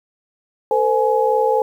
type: tone cluster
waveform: sine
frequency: 449.1 / 513 / 842 Hz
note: A4 / C5 / G#5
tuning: +35 / -34 / +24 cents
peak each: -18 dBFS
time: 0.71-1.62 s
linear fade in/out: 2 ms
effects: 8-bit